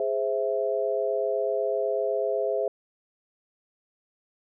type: chord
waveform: sine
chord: Ab augmented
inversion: none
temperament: equal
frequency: 415.3 / 523.3 / 659.3 Hz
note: Ab4 / C5 / E5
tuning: 0 / 0 / 0 cents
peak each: -28 dBFS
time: 0-2.68 s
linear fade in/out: 2 ms
effects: none